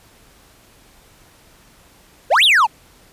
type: exponential two-way sweep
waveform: triangle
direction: up then down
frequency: 459.1 to 4009 to 789 Hz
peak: -8 dBFS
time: 2.3-2.67 s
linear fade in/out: 20 ms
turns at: 2.44 s
effects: pink hiss -50 dBFS RMS until 3.12 s + resampled to 32000 Hz